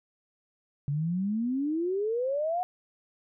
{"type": "exponential sweep", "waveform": "sine", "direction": "up", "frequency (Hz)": [138.59, 740], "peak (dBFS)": -26, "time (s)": [0.88, 2.63], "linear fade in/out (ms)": 0, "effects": []}